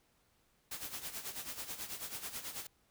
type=noise with tremolo; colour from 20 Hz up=white; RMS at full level=-41 dBFS; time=0.71-2.67 s; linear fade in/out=5 ms; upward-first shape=sine; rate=9.2 Hz; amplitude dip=70%; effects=pink hiss -73 dBFS RMS until 2.9 s